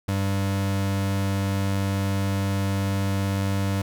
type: tone pair together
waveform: square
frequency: 98.15 / 196 Hz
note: G2 / G3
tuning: +3 / 0 cents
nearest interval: octave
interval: 1197 cents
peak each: -24 / -29 dBFS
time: 0.08-3.82 s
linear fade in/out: 5 ms
effects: none